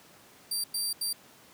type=tone bursts at uneven times; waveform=20% pulse; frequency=4699 Hz; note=D8; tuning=in tune; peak=-23 dBFS; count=3; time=0.51-0.64 / 0.74-0.93 / 1.01-1.13 s; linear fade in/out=5 ms; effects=pink hiss -55 dBFS RMS until 1.53 s + high-pass 150 Hz 12 dB/octave